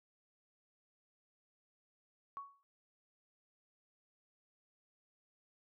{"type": "tone with exponential decay", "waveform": "sine", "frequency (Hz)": 1116, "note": "C#6", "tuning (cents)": 11, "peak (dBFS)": -39, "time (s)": [2.37, 2.63], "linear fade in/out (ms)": 0, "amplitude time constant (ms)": 56, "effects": []}